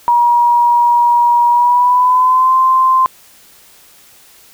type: tone with pitch glide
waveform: sine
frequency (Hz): 955 to 1041.4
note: A#5 to C6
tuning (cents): +42 to -8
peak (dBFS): -7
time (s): 0.08-3.06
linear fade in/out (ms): 0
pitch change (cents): +150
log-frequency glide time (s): 1.49-2.55
effects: white hiss -44 dBFS RMS until 4.53 s